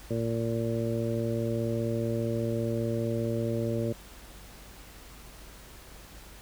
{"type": "harmonic tone", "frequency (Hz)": 115.1, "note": "A#2", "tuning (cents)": -22, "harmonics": [1, 2, 3, 4, 5], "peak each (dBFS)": [-31, -33, -34, -35, -35], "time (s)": [0.1, 3.93], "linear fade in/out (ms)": 10, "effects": ["added 50 Hz sine -50 dBFS peak until 6.41 s", "pink hiss -50 dBFS RMS until 6.41 s"]}